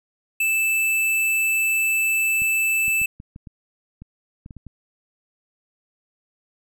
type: tone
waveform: square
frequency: 2637 Hz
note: E7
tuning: in tune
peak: -19 dBFS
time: 0.4-3.06 s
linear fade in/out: 5 ms
type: clicks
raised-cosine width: 5 ms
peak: -26 dBFS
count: 11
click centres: 2.42 / 2.881 / 3.016 / 3.201 / 3.361 / 3.472 / 4.02 / 4.461 / 4.508 / 4.567 / 4.667 s
effects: none